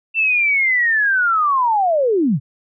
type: linear sweep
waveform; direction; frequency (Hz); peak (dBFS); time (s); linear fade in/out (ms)
sine; down; 2695 to 110.6; -13; 0.14-2.4; 50
effects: none